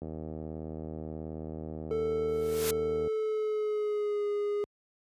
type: click train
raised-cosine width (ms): 2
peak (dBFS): -26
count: 241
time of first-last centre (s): 0.02-3.073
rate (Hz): 78.6
type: tone with pitch glide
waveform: triangle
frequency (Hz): 441.7 to 412.1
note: A4 to G#4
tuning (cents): +7 to -13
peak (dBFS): -26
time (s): 1.91-4.64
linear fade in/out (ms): 0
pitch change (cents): -120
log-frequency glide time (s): 2.89-4.26
type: noise with exponential growth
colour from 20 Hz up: white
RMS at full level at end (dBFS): -29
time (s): 2.28-2.71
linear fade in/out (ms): 5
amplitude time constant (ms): 92
effects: high-pass 60 Hz 12 dB/octave + resampled to 32000 Hz